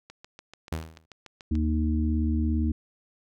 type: click train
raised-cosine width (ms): 0.2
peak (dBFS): -27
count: 11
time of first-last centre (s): 0.1-1.553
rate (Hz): 6.88
type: tone with exponential decay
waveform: sawtooth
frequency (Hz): 80.1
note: E2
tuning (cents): -49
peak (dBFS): -22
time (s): 0.72-1.06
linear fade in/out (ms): 5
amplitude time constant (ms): 73
type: harmonic tone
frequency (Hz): 77.5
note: D#2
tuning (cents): -6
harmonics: 1 / 3 / 4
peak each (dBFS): -24 / -28 / -31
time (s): 1.51-2.72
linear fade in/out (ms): 5
effects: none